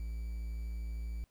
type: tone with quantisation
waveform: triangle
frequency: 56.4 Hz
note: A1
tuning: 44 cents sharp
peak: -34 dBFS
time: 0-1.24 s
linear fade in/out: 0 ms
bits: 10
effects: pink hiss -74 dBFS RMS until 1.3 s